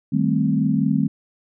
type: chord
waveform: sine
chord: A half-diminished seventh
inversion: second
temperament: equal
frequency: 155.56 / 196 / 220 / 261.6 Hz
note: Eb3 / G3 / A3 / C4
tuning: 0 / 0 / 0 / 0 cents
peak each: -22 dBFS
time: 0.12-1.08 s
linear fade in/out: 10 ms
effects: none